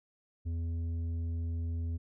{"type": "tone with tanh clipping", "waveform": "sine", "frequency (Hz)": 83.5, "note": "E2", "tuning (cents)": 23, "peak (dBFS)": -33, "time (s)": [0.45, 1.98], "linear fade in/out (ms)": 20, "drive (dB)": 7, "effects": []}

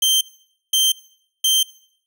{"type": "tone bursts", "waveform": "sawtooth", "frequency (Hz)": 3136, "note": "G7", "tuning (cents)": 0, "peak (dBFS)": -11, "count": 3, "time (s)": [0.02, 1.63], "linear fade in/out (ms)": 5, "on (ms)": 190, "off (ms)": 520, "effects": ["noise-tail reverb RT60 0.7 s tail -21 dB re dry"]}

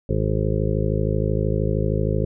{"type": "harmonic tone", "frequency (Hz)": 53, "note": "G#1", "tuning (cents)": 36, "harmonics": [1, 2, 3, 4, 6, 7, 8, 9, 10], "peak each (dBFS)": [-25, -24, -25, -30, -33, -30, -28, -34, -30], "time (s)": [0.09, 2.25], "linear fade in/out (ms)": 5, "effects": []}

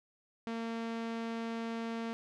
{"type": "tone with low-pass filter", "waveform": "sawtooth", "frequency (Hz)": 228.7, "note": "A#3", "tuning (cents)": -33, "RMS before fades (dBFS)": -38, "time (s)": [0.47, 2.13], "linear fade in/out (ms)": 0, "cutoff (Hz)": 4100, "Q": 0.65, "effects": []}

